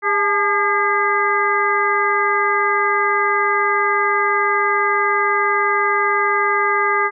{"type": "harmonic tone with a mistuned harmonic", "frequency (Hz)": 405.3, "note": "G#4", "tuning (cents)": -42, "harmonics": [1, 2, 3, 4, 5], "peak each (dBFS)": [-22, -23, -18, -22, -21], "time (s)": [0.02, 7.11], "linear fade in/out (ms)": 50, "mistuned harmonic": 2, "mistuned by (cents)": 100, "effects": []}